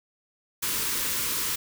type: band-stop noise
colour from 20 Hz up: white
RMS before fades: -28 dBFS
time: 0.62-1.56 s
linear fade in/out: 10 ms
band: 550 to 880 Hz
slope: 96 dB/octave
effects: none